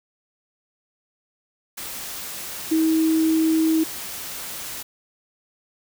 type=tone in noise; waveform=sine; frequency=320 Hz; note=D#4; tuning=49 cents sharp; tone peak=-16 dBFS; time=2.71-3.84 s; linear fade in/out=10 ms; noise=white; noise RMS=-33 dBFS; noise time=1.77-4.83 s; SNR=+14 dB; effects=none